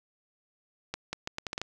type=accelerating click train; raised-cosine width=0.2 ms; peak=-16 dBFS; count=8; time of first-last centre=0.94-1.616 s; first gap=190 ms; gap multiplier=0.76; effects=none